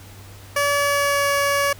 15% pulse tone with pitch glide, 572 to 565.4 Hz, D5 to C#5, -46 to +34 cents, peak -11 dBFS, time 0.56-1.73 s, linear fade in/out 5 ms, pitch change -20 cents, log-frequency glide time 0.72-1.29 s, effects added 98 Hz sine -41 dBFS peak until 1.79 s + pink hiss -45 dBFS RMS until 1.79 s

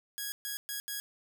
5% pulse tone bursts at uneven times, 1658 Hz, G#6, 3 cents flat, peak -24 dBFS, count 4, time 0.18-0.32 / 0.45-0.57 / 0.69-0.8 / 0.88-1 s, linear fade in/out 0 ms, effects none

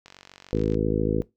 click train, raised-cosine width 0.2 ms, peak -27 dBFS, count 33, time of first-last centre 0.06-0.744 s, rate 46.8 Hz
harmonic tone, 53.5 Hz, A1, 48 cents flat, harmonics 1 / 2 / 3 / 4 / 5 / 6 / 7 / 8 / 9, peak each -30 / -30 / -30 / -30 / -30 / -30 / -30 / -30 / -30 dBFS, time 0.53-1.22 s, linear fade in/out 0 ms
effects noise-tail reverb RT60 0.2 s tail -21 dB re dry

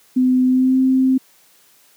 sine tone with pitch glide, 255 to 261.3 Hz, C4 to C4, -44 to -2 cents, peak -11 dBFS, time 0.16-1.18 s, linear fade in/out 10 ms, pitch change +42 cents, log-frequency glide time 0.45-0.79 s, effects white hiss -53 dBFS RMS until 1.96 s + high-pass 150 Hz 12 dB/octave

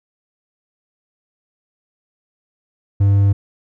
triangle tone, 99.7 Hz, G2, 30 cents sharp, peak -8 dBFS, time 3-3.33 s, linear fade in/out 10 ms, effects none

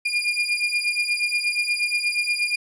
35% pulse beating tone pair, 2415 / 2423.4 Hz, D7 / D#7, +48 / -46 cents, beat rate 8.4 Hz, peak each -22 dBFS, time 0.05-2.56 s, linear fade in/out 10 ms, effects resampled to 22050 Hz

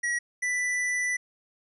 square tone pair in turn, 1916 / 1981.3 Hz, A#6 / B6, +47 / +5 cents, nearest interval minor second, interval 58 cents, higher second, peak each -26 dBFS, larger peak neither, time 0.03-0.19 / 0.42-1.17 s, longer second, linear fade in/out 10 ms, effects resampled to 24000 Hz

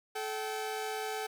sawtooth tone pair together, 432.9 / 770 Hz, A4 / G5, -28 / -31 cents, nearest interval minor seventh, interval 997 cents, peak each -33 / -34 dBFS, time 0.15-1.27 s, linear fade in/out 10 ms, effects none

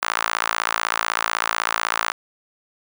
sawtooth tone with high-pass filter, 56 Hz, A1, 31 cents sharp, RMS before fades -23 dBFS, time 0.02-2.12 s, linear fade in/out 5 ms, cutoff 1200 Hz, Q 2.2, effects none

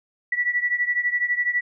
sine beating tone pair, 1946 / 1958 Hz, B6 / B6, -26 / -15 cents, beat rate 12 Hz, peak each -22 / -25 dBFS, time 0.32-1.61 s, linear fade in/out 5 ms, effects none

